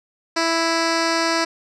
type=tone with low-pass filter; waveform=10% pulse; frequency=330 Hz; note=E4; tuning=2 cents sharp; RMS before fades=-20 dBFS; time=0.36-1.45 s; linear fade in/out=10 ms; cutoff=5700 Hz; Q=2.1; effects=none